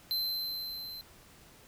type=tone with level ramp; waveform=square; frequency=4092 Hz; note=C8; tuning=39 cents flat; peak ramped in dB=-29 to -42 dBFS; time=0.11-1.01 s; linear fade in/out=0 ms; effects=pink hiss -57 dBFS RMS until 1.67 s